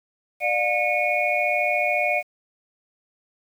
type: tone cluster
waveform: sine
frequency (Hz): 597 / 711 / 2200 / 2442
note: D5 / F5 / C#7 / D#7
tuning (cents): +28 / +31 / -14 / -33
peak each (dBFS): -25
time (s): 0.4-2.23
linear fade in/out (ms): 50
effects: 8-bit